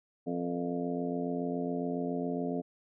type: harmonic tone with a mistuned harmonic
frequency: 87.2 Hz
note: F2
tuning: 2 cents flat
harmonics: 2 / 3 / 4 / 5 / 6 / 7 / 8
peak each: -38 / -34 / -43 / -37 / -50 / -41 / -42 dBFS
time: 0.26-2.62 s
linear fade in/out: 20 ms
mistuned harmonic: 6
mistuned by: -100 cents
effects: none